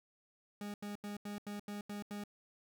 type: tone bursts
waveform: 40% pulse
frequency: 205.5 Hz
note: G#3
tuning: 18 cents flat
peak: -40 dBFS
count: 8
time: 0.61-2.238 s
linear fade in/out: 2 ms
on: 130 ms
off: 84 ms
effects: none